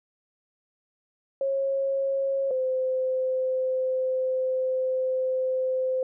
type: tone pair in turn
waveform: sine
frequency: 544 / 517.1 Hz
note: C#5 / C5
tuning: -33 / -20 cents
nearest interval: minor second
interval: 87 cents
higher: first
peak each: -23 dBFS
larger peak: neither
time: 1.41-2.51 / 2.51-6.03 s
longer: second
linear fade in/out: 2 ms
effects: none